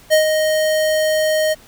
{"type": "tone with ADSR envelope", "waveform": "square", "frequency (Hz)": 622.3, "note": "D#5", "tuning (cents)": 0, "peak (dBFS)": -9, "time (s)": [0.1, 1.55], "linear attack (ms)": 32, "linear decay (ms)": 110, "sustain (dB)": -6, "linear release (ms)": 27, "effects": ["pink hiss -46 dBFS RMS until 1.67 s"]}